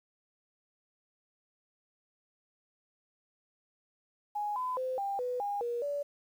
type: tone with pitch steps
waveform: sine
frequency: 831 / 1011 / 515 / 795 / 496.5 / 813 / 476.3 / 575 Hz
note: G#5 / B5 / C5 / G5 / B4 / G#5 / A#4 / D5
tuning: +1 / +40 / -28 / +24 / +9 / -37 / +37 / -37 cents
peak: -31 dBFS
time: 4.35-6.03 s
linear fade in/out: 10 ms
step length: 210 ms
effects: 10-bit